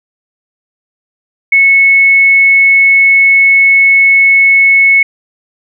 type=tone; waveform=sine; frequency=2200 Hz; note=C#7; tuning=14 cents flat; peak=-3 dBFS; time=1.52-5.03 s; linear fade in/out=5 ms; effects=none